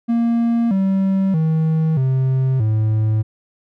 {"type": "tone with pitch steps", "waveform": "triangle", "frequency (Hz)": [233.1, 192.65, 159.21, 131.58, 108.74], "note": ["A#3", "G3", "D#3", "C3", "A2"], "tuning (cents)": [0, -30, 40, 10, -20], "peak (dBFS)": -12, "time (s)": [0.08, 3.23], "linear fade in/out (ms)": 20, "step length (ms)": 630, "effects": []}